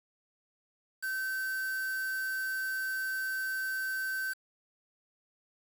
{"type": "tone with quantisation", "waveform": "triangle", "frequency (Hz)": 1542, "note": "G6", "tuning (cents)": -29, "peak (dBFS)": -30, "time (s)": [1.02, 4.34], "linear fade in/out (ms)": 20, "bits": 7, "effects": []}